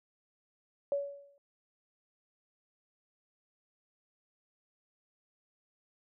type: tone with exponential decay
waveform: sine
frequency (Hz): 565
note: C#5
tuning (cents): +33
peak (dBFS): -26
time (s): 0.92-1.38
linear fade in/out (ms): 1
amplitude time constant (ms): 100
effects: none